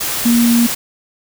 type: tone in noise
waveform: sine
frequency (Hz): 235.5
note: A#3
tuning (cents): +18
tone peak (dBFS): -9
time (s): 0.25-0.67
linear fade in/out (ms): 10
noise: white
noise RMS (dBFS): -20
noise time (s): 0-0.75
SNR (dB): +8
effects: none